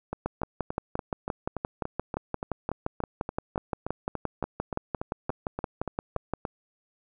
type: two click trains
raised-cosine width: 1 ms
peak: -14 / -17 dBFS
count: 36 / 23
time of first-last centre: 0.26-6.336 / 0.13-6.452 s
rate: 5.76 / 3.48 Hz
effects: none